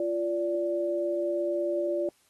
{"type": "tone pair together", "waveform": "sine", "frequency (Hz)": [346.1, 582], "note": ["F4", "D5"], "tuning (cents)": [-16, -16], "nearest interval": "major sixth", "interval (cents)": 900, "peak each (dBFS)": [-29, -28], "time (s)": [0, 2.09], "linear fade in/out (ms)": 2, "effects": ["white hiss -66 dBFS RMS until 2.29 s", "AAC 32 kbps"]}